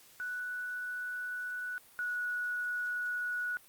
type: tone pair in turn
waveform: sine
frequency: 1480 / 1465.5 Hz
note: F#6 / F#6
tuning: 0 / -17 cents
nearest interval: unison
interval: 17 cents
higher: first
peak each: -35 / -32 dBFS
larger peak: second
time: 0.2-1.78 / 1.99-3.57 s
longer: neither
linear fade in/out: 0 ms
effects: white hiss -59 dBFS RMS until 3.68 s + Opus 48 kbps